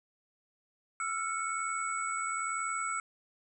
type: tone cluster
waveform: sine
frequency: 1325 / 1406 / 2215 / 7910 Hz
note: E6 / F6 / C#7 / B8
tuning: +9 / +11 / -2 / +2 cents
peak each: -34 / -40 / -39 / -39 dBFS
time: 1-3 s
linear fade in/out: 2 ms
effects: none